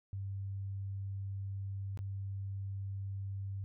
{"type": "tone with dropouts", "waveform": "sine", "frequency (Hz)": 98, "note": "G2", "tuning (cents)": 0, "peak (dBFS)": -37, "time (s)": [0.13, 3.64], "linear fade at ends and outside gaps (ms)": 0, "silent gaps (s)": [1.974, 1.99], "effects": []}